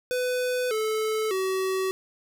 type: tone with pitch steps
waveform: square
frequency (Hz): 500 / 435.3 / 378.9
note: B4 / A4 / F#4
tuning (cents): +21 / -19 / +41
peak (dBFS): -25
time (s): 0.11-1.91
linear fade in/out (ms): 0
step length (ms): 600
effects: none